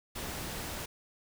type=noise; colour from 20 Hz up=pink; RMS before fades=-39 dBFS; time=0.15-0.86 s; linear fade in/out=10 ms; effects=none